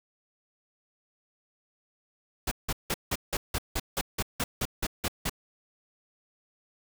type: noise bursts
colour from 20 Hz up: pink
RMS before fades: -29 dBFS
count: 14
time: 2.47-5.296 s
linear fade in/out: 5 ms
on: 44 ms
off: 170 ms
effects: none